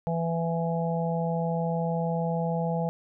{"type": "harmonic tone", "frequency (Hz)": 166.7, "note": "E3", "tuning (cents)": 20, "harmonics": [1, 3, 4, 5], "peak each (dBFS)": [-27, -32, -33, -34], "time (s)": [0.07, 2.89], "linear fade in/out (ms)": 0, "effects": []}